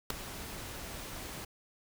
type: noise with ADSR envelope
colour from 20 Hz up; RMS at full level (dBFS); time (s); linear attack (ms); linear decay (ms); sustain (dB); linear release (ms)
pink; -26; 0.1-1.45; 4; 3; -17; 8
effects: none